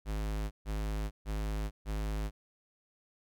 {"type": "tone bursts", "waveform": "square", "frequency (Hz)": 52.5, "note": "G#1", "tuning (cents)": 19, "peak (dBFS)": -33, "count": 4, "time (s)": [0.05, 2.31], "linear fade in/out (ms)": 50, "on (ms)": 460, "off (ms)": 140, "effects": []}